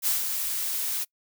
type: noise with ADSR envelope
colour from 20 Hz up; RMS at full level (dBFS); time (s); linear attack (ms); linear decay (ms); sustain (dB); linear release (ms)
blue; -23; 0.02-1.05; 50; 150; -6; 23
effects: noise-tail reverb RT60 0.1 s tail -25 dB re dry